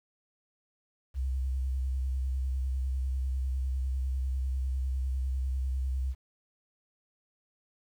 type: tone with vibrato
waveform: sine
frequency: 65.41 Hz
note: C2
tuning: in tune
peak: -27 dBFS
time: 1.14-6.15 s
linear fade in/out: 50 ms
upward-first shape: square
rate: 10 Hz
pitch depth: 30 cents each way
effects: tanh soft clip ceiling -23 dBFS + 10-bit